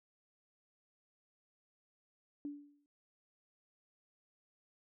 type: tone with exponential decay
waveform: sine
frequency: 289.3 Hz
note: D4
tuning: 26 cents flat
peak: -37 dBFS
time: 2.45-2.86 s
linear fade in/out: 1 ms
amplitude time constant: 87 ms
effects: none